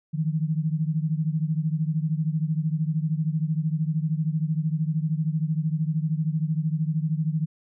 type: beating tone pair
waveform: sine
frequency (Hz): 153.6 / 166.6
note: D#3 / E3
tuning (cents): -22 / +19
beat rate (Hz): 13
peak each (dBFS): -24 / -27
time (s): 0.13-7.46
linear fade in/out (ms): 20
effects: none